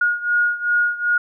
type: beating tone pair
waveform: sine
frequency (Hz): 1437 / 1439.6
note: F6 / F#6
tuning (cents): +49 / -48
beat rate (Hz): 2.6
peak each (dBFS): -18 / -21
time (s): 0.01-1.18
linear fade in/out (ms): 5
effects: none